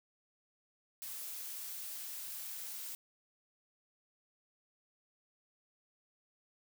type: noise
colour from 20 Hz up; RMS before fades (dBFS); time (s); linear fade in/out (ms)
blue; -44; 1.02-2.95; 0
effects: none